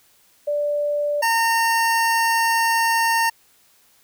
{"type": "tone pair in turn", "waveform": ["sine", "25% pulse"], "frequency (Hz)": [586, 915], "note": ["D5", "A#5"], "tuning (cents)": [-4, -32], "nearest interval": "minor sixth", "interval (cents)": 772, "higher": "second", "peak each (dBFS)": [-19, -13], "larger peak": "second", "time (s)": [[0.47, 1.22], [1.22, 3.3]], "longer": "second", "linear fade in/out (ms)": 10, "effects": ["white hiss -57 dBFS RMS until 4.03 s"]}